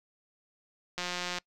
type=click train; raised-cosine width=0.2 ms; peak=-17 dBFS; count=73; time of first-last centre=0.98-1.384 s; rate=178 Hz; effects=noise-tail reverb RT60 0.1 s tail -24 dB re dry